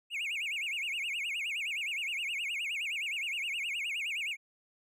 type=tone with vibrato; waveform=triangle; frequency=2489 Hz; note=D#7; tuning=in tune; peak=-31 dBFS; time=0.1-4.37 s; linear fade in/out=50 ms; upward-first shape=sine; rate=9.6 Hz; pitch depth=260 cents each way; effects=none